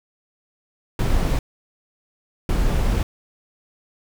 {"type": "noise bursts at uneven times", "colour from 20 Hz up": "brown", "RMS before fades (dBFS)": -19, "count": 2, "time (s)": [[0.99, 1.39], [2.49, 3.03]], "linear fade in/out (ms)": 2, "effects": []}